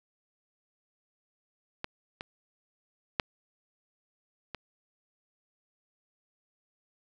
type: clicks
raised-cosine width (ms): 0.3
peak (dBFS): -17 / -21 / -9 / -21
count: 4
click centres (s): 1.844 / 2.209 / 3.198 / 4.547
effects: none